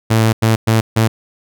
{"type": "tone bursts at uneven times", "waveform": "sawtooth", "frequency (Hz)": 111.6, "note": "A2", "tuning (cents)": 25, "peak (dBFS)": -6, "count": 4, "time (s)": [[0.1, 0.33], [0.42, 0.56], [0.67, 0.81], [0.96, 1.08]], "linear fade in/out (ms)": 10, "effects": []}